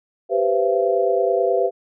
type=chord; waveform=sine; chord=C major seventh; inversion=second; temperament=equal with one note detuned; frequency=392 / 493.9 / 523.3 / 676.6 Hz; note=G4 / B4 / C5 / E5; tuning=0 / 0 / 0 / +45 cents; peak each=-21 / -21 / -23 / -21 dBFS; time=0.29-1.71 s; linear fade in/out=50 ms; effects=none